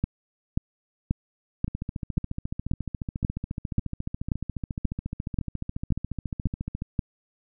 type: two click trains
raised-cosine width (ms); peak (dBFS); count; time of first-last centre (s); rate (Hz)
5; -18 / -11; 74 / 14; 1.68-6.821 / 0.04-6.992; 14.2 / 1.87
effects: none